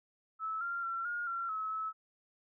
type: tone with pitch steps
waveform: sine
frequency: 1305 / 1387 / 1357 / 1425 / 1366 / 1290 / 1299 Hz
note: E6 / F6 / E6 / F6 / F6 / E6 / E6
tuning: -18 / -12 / +50 / +34 / -39 / -38 / -26 cents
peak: -34 dBFS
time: 0.39-1.93 s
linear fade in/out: 50 ms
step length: 220 ms
effects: none